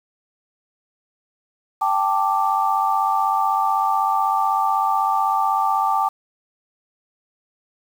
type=chord; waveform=sine; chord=G suspended second; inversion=none; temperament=equal; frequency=784 / 880 / 1174.7 Hz; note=G5 / A5 / D6; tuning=0 / 0 / 0 cents; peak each=-21 dBFS; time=1.81-6.09 s; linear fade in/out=10 ms; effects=7-bit